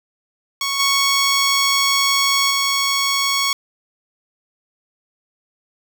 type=tone with level steps; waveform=10% pulse; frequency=1108.7 Hz; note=C#6; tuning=in tune; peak=-11 / -6 / -8 dBFS; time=0.61-3.53 s; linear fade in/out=2 ms; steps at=0.79 / 2.5 s; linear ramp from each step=10 ms; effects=none